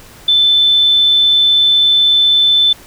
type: tone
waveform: sine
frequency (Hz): 3524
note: A7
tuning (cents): +2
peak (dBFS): -7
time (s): 0.28-2.73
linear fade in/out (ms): 5
effects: pink hiss -39 dBFS RMS until 2.86 s